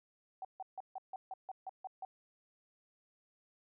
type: tone bursts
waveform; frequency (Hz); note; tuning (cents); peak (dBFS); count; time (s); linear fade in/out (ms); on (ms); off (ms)
sine; 760; F#5; +46; -40; 10; 0.42-2.05; 2; 28; 150
effects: none